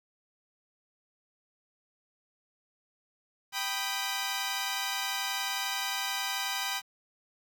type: chord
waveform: 10% pulse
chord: G augmented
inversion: none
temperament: equal with one note detuned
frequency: 784 / 987.8 / 1239.5 Hz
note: G5 / B5 / D#6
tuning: 0 / 0 / -7 cents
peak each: -26 / -26 / -30 dBFS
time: 3.52-6.82 s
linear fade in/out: 50 ms
effects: 10-bit